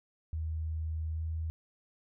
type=tone with pitch glide; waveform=sine; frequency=79.5 to 80.42 Hz; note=D#2 to E2; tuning=+38 to -42 cents; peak=-32 dBFS; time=0.33-1.5 s; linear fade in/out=0 ms; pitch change=+20 cents; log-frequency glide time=1.13-1.22 s; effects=none